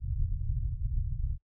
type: low-pass noise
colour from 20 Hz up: pink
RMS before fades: -31 dBFS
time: 0-1.38 s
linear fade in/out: 50 ms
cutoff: 130 Hz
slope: 48 dB/octave
effects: noise-tail reverb RT60 0.1 s tail -22 dB re dry